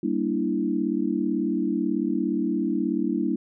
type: chord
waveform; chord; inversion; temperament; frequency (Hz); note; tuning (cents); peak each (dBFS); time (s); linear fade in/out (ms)
sine; E half-diminished seventh; first; equal with one note detuned; 196 / 233.1 / 291.5 / 329.6; G3 / Bb3 / D4 / E4; 0 / 0 / -13 / 0; -29 / -28 / -27 / -27; 0.03-3.36; 5
effects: none